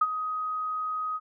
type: tone with ADSR envelope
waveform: sine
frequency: 1256 Hz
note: D#6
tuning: 16 cents sharp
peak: -17 dBFS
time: 0.01-1.2 s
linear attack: 7 ms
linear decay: 41 ms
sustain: -11 dB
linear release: 43 ms
effects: none